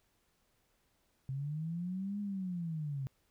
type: linear two-way sweep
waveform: sine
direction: up then down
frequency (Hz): 130.81 to 207 to 130.81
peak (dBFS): -35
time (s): 1.29-3.07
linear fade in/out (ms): 0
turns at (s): 2.2
effects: pink hiss -75 dBFS RMS until 3.3 s